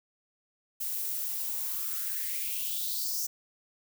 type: noise with high-pass filter sweep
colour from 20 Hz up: violet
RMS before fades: -33 dBFS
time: 0.8-3.27 s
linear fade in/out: 10 ms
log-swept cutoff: 350 to 6000 Hz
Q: 5
effects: none